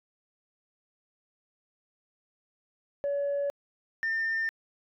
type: tone pair in turn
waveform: sine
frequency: 567 / 1804 Hz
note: C#5 / A6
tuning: +39 / +43 cents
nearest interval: octave + minor sixth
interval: 2004 cents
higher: second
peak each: -25 dBFS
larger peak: neither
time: 3.04-3.5 / 4.03-4.49 s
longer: neither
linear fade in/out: 0 ms
effects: tanh soft clip ceiling -24 dBFS